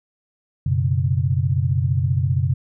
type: chord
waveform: sine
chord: F# suspended fourth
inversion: none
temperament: equal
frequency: 92.5 / 123.47 / 138.59 Hz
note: F#2 / B2 / C#3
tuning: 0 / 0 / 0 cents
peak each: -21 dBFS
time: 0.66-2.54 s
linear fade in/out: 5 ms
effects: none